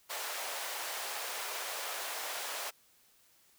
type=high-pass noise; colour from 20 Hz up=pink; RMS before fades=-39 dBFS; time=0.09-2.71 s; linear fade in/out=20 ms; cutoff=550 Hz; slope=24 dB/octave; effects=white hiss -66 dBFS RMS until 3.58 s